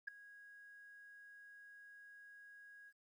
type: tone with ADSR envelope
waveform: sine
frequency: 1650 Hz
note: G#6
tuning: 12 cents flat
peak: -36 dBFS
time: 0.07-2.93 s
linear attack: 12 ms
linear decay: 4 ms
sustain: -20 dB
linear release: 52 ms
effects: tanh soft clip ceiling -36 dBFS + 13-bit